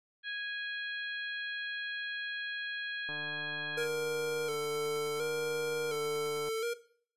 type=harmonic tone; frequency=827 Hz; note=G#5; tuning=8 cents flat; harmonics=2 / 3 / 4 / 5; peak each=-37 / -46 / -42 / -48 dBFS; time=0.23-3.88 s; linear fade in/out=50 ms
type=click train; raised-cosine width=1 ms; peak=-33 dBFS; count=507; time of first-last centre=3.09-6.486 s; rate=149 Hz
type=tone with vibrato; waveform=square; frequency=457.8 Hz; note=A#4; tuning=31 cents flat; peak=-32 dBFS; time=3.77-6.74 s; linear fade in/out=10 ms; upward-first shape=square; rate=0.7 Hz; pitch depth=48 cents each way
effects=noise-tail reverb RT60 0.5 s tail -17 dB re dry + resampled to 32000 Hz